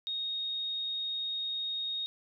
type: tone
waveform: sine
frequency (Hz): 3729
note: A#7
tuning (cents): 0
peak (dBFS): -32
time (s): 0.07-2.06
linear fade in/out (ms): 0
effects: none